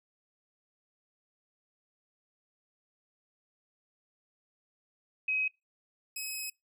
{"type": "tone pair in turn", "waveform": ["sine", "10% pulse"], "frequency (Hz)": [2536, 2554], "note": ["D#7", "D#7"], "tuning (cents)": [32, 45], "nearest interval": "unison", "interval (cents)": 13, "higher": "second", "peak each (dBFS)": -27, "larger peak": "neither", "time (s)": [[5.28, 5.48], [6.16, 6.5]], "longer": "second", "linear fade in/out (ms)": 5, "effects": ["noise-tail reverb RT60 0.2 s tail -25 dB re dry"]}